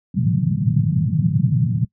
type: band-pass noise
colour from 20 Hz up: white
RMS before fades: -18 dBFS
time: 0.14-1.85 s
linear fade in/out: 5 ms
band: 110 to 180 Hz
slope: 48 dB/octave
effects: noise-tail reverb RT60 0.1 s tail -23 dB re dry